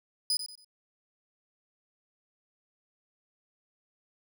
35% pulse tone with echo, 4978 Hz, D#8, in tune, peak -24 dBFS, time 0.3-0.37 s, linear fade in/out 2 ms, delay 92 ms, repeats 3, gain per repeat -10 dB, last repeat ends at 0.646 s, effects none

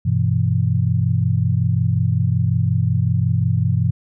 sine chord, E minor, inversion first, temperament equal, 98 / 123.47 / 164.81 Hz, G2 / B2 / E3, 0 / 0 / 0 cents, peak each -19 / -18 / -21 dBFS, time 0.05-3.91 s, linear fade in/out 10 ms, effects none

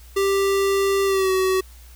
square tone with pitch glide, 393.1 to 376.9 Hz, G4 to F#4, +5 to +32 cents, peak -18 dBFS, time 0.16-1.61 s, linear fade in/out 10 ms, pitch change -73 cents, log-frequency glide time 1.05-1.31 s, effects added 60 Hz sine -42 dBFS peak until 1.95 s + white hiss -51 dBFS RMS until 1.95 s

